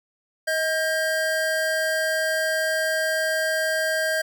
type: tone pair together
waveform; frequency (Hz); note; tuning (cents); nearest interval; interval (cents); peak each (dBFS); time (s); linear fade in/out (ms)
square; 634 / 1600.7; D#5 / G6; +32 / +36; octave + major third; 1604; -25; 0.47-4.22; 10
effects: none